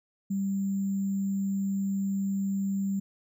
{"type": "tone with sample-and-hold", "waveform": "sine", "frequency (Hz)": 196, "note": "G3", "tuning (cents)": 0, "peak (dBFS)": -26, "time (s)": [0.3, 3], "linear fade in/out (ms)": 10, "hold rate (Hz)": 7350, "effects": []}